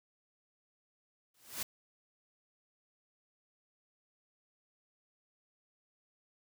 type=noise with exponential growth; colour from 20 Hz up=white; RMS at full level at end=-34 dBFS; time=1.34-1.63 s; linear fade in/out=5 ms; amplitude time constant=61 ms; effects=none